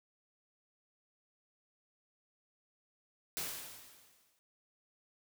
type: noise with exponential decay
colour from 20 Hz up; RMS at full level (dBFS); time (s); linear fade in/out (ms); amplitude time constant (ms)
white; -37; 3.37-4.39; 0; 220
effects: none